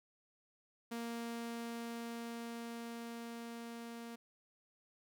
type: tone with level ramp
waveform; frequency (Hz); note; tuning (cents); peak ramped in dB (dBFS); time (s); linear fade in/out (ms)
sawtooth; 233.1; A#3; 0; -36 to -42; 0.91-4.16; 10
effects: none